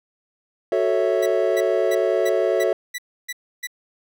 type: chord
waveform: triangle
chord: F# minor seventh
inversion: none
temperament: equal with one note detuned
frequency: 370 / 440 / 554.4 / 656.6 Hz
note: F#4 / A4 / C#5 / E5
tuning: 0 / 0 / 0 / -7 cents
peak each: -21 dBFS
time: 0.72-2.73 s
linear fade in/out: 2 ms
type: tone bursts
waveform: sawtooth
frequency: 1966 Hz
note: B6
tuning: 8 cents flat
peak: -23 dBFS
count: 8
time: 1.22-3.672 s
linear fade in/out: 10 ms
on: 44 ms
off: 300 ms
effects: none